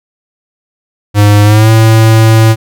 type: tone with pitch glide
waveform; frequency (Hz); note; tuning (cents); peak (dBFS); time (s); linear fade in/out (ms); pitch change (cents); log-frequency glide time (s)
square; 103.4 to 111.46; G#2 to A2; -7 to +23; -3; 1.14-2.56; 50; +130; 1.43-1.7
effects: none